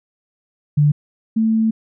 sine tone pair in turn, 147.4 / 222 Hz, D3 / A3, +7 / +16 cents, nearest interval perfect fifth, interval 709 cents, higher second, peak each -10 / -13 dBFS, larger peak first, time 0.77-0.92 / 1.36-1.71 s, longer second, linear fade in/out 10 ms, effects none

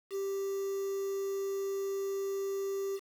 triangle tone with quantisation, 392 Hz, G4, in tune, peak -30 dBFS, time 0.1-3 s, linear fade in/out 50 ms, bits 8, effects none

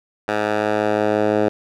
10% pulse tone with band-pass filter sweep, 105.8 Hz, G#2, 33 cents sharp, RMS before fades -19 dBFS, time 0.28-1.49 s, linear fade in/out 5 ms, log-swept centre 1100 to 500 Hz, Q 0.92, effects none

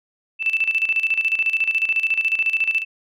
sine tone with tremolo, 2648 Hz, E7, 7 cents sharp, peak -15 dBFS, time 0.39-2.85 s, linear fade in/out 50 ms, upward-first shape square, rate 14 Hz, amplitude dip 70%, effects none

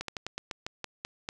slowing click train, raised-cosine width 0.2 ms, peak -17 dBFS, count 10, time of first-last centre 0.01-1.289 s, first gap 73 ms, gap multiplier 1.16, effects none

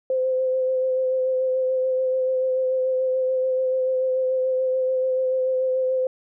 sine tone with vibrato, 517 Hz, C5, 21 cents flat, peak -19 dBFS, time 0.1-6.07 s, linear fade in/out 2 ms, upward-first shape sine, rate 6.9 Hz, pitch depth 17 cents each way, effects none

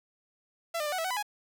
sawtooth tone with pitch steps, 671 / 603 / 592 / 742 / 653 / 749 / 997 / 832 Hz, E5 / D5 / D5 / F#5 / E5 / F#5 / B5 / G#5, +31 / +46 / +14 / +5 / -17 / +21 / +16 / +3 cents, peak -26 dBFS, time 0.74-1.228 s, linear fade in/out 10 ms, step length 61 ms, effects 9-bit

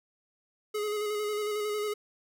square tone with vibrato, 420 Hz, G#4, 19 cents sharp, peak -30 dBFS, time 0.74-1.94 s, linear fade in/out 10 ms, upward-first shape square, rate 11 Hz, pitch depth 22 cents each way, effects none

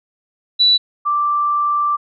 sine tone pair in turn, 3951 / 1174.6 Hz, B7 / D6, 0 / 0 cents, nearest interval octave + major sixth, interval 2100 cents, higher first, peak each -9 / -14 dBFS, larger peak first, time 0.59-0.78 / 1.05-1.97 s, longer second, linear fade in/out 20 ms, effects none

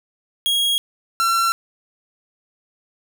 45% pulse tone pair in turn, 3290 / 1355.6 Hz, G#7 / E6, -17 / +48 cents, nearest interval octave + minor third, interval 1535 cents, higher first, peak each -16 dBFS, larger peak neither, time 0.46-0.78 / 1.2-1.52 s, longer neither, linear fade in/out 0 ms, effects none

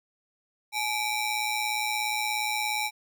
sawtooth ring-modulated tone, 1577 Hz, G6, 10 cents sharp, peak -20 dBFS, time 0.72-2.91 s, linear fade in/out 50 ms, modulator 730 Hz, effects none

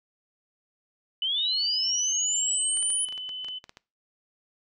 sine linear sweep, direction up, 2960 to 9840 Hz, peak -24 dBFS, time 1.22-3.05 s, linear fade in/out 2 ms
sine tone with pitch glide, 2971 to 3021 Hz, F#7 to F#7, +6 to +35 cents, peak -32 dBFS, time 1.36-3.59 s, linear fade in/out 10 ms, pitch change +29 cents, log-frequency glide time 2.31-3.32 s
clicks, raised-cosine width 0.2 ms, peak -27 dBFS, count 12, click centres 2.772 / 2.827 / 2.903 / 3.087 / 3.125 / 3.178 / 3.292 / 3.446 / 3.485 / 3.641 / 3.694 / 3.771 s
effects noise-tail reverb RT60 0.3 s tail -22 dB re dry

